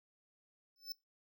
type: tone with exponential growth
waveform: square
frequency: 5274 Hz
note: E8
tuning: in tune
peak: -37 dBFS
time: 0.76-0.92 s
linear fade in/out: 1 ms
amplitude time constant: 34 ms
effects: noise-tail reverb RT60 0.2 s tail -21 dB re dry